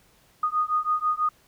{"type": "beating tone pair", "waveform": "sine", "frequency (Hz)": [1233, 1239.1], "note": ["D#6", "D#6"], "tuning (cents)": [-16, -8], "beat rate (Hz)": 6.1, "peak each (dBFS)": -25, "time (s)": [0.43, 1.29], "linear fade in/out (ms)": 5, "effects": ["pink hiss -60 dBFS RMS until 1.47 s"]}